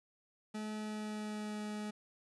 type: tone with pitch glide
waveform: 40% pulse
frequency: 214.1 to 210.8 Hz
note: A3 to G#3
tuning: -47 to +26 cents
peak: -38 dBFS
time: 0.54-1.91 s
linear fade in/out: 10 ms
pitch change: -27 cents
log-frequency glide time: 0.75-1.62 s
effects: resampled to 22050 Hz + 11-bit